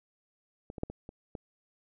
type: clicks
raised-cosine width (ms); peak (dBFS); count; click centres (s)
2; -28 / -27 / -17 / -27 / -30 / -25; 6; 0.701 / 0.782 / 0.834 / 0.9 / 1.091 / 1.352
effects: none